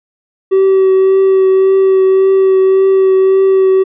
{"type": "tone with vibrato", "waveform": "triangle", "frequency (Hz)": 382.4, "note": "G4", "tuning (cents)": -43, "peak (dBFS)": -3, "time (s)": [0.51, 3.84], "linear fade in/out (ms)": 20, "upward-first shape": "triangle", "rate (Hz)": 1.8, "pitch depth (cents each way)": 16, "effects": ["tanh soft clip ceiling 0 dBFS", "resampled to 8000 Hz"]}